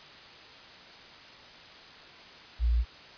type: tone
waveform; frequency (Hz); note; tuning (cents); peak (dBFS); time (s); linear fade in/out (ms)
sine; 58.27; A#1; 0; -22; 2.59-2.85; 50
effects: white hiss -49 dBFS RMS until 3.17 s + resampled to 11025 Hz